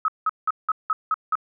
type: tone bursts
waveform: sine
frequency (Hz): 1278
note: D#6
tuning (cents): +46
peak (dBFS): -18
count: 7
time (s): 0.05-1.354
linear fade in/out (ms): 2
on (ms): 32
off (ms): 180
effects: none